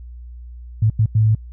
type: tone bursts at uneven times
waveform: sine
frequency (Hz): 109.1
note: A2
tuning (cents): -14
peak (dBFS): -11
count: 3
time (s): 0.82-0.9 / 0.99-1.06 / 1.15-1.35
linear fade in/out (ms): 5
effects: added 60 Hz sine -33 dBFS peak until 1.52 s